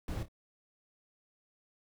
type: noise with echo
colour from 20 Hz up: brown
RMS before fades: -37 dBFS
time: 0.08-0.23 s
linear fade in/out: 2 ms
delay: 27 ms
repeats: 2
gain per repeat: -11 dB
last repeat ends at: 0.284 s
effects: none